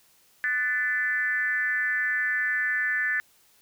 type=tone with frequency modulation; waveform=sine; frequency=1757 Hz; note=A6; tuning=3 cents flat; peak=-23 dBFS; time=0.44-3.2 s; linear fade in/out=0 ms; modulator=268 Hz; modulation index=0.83; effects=white hiss -61 dBFS RMS until 3.61 s